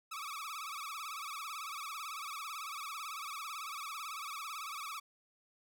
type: tone with vibrato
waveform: sawtooth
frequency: 1211 Hz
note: D#6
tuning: 47 cents flat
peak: -37 dBFS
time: 0.11-5 s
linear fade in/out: 10 ms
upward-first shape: sine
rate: 18 Hz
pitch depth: 150 cents each way
effects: none